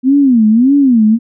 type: tone with vibrato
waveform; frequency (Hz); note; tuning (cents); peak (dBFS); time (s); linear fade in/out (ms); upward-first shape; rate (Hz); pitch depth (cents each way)
sine; 247.1; B3; +1; -5; 0.03-1.19; 50; sine; 1.7; 250
effects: none